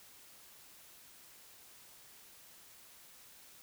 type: silence
effects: white hiss -58 dBFS RMS until 3.62 s